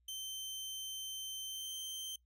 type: tone with pitch glide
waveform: sawtooth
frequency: 3100 to 3122 Hz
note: G7 to G7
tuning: -20 to -8 cents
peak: -38 dBFS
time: 0.08-2.16 s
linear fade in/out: 5 ms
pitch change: +12 cents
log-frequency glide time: 1.47-1.74 s
effects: noise-tail reverb RT60 0.1 s tail -21 dB re dry + added 60 Hz sine -70 dBFS peak until 2.25 s